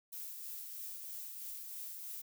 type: noise with tremolo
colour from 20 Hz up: violet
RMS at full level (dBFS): -44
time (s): 0.12-2.22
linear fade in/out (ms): 10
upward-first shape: triangle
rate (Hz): 3.1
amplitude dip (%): 35
effects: none